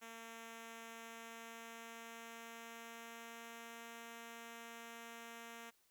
5% pulse tone with pitch glide, 228.4 to 231.6 Hz, A#3 to A#3, -35 to -11 cents, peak -39 dBFS, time 0.01-5.71 s, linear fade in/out 20 ms, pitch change +24 cents, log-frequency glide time 0.9-3.88 s, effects white hiss -75 dBFS RMS until 5.9 s

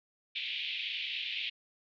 white band-pass noise, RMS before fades -37 dBFS, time 0.35-1.5 s, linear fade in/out 10 ms, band 2300 to 3600 Hz, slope 48 dB/octave, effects none

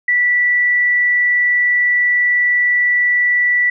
sine tone, 1961 Hz, B6, 13 cents flat, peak -11 dBFS, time 0.08-3.7 s, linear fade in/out 5 ms, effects none

